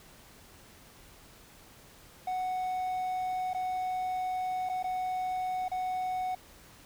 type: tone with dropouts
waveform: triangle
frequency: 740 Hz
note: F#5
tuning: in tune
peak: -28 dBFS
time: 2.27-6.35 s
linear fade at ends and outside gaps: 5 ms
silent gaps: 3.534-3.546 / 4.691-4.696 / 4.828-4.841 / 5.683-5.715 s
effects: pink hiss -55 dBFS RMS until 6.85 s